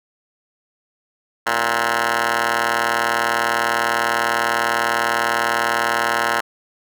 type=ring-modulated tone; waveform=10% pulse; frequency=120 Hz; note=B2; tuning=49 cents flat; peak=-6 dBFS; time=1.46-6.41 s; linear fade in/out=10 ms; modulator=1180 Hz; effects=none